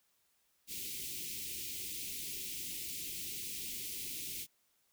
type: band-stop noise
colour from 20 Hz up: white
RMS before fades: -42 dBFS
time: 0.67-4.47 s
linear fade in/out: 50 ms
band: 420 to 2200 Hz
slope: 48 dB/octave
effects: white hiss -75 dBFS RMS until 4.92 s